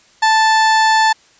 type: tone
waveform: 30% pulse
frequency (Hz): 880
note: A5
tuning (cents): 0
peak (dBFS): -7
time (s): 0.22-1.13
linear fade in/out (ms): 10
effects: white hiss -50 dBFS RMS until 1.39 s + resampled to 16000 Hz